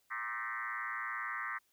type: tone with frequency modulation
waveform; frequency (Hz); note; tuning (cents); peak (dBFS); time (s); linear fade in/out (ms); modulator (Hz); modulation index
sine; 1548; G6; -22; -36; 0.1-1.59; 20; 118; 4.1
effects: white hiss -74 dBFS RMS until 1.72 s